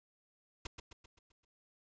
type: noise with echo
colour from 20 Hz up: pink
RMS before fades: -41 dBFS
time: 0.65-0.67 s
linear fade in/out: 5 ms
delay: 130 ms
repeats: 6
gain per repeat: -6 dB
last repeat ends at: 1.45 s
effects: resampled to 16000 Hz